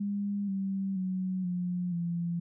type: tone with pitch steps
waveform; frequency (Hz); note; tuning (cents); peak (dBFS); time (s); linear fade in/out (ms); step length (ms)
sine; 202.2 / 193.96 / 186.06 / 178.48 / 171.21; G#3 / G3 / F#3 / F3 / F3; -46 / -18 / +10 / +38 / -34; -29; 0-2.4; 10; 480
effects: none